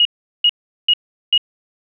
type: tone bursts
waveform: sine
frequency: 2884 Hz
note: F#7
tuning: 45 cents flat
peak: -9 dBFS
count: 4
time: 0-1.378 s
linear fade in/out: 2 ms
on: 52 ms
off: 390 ms
effects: none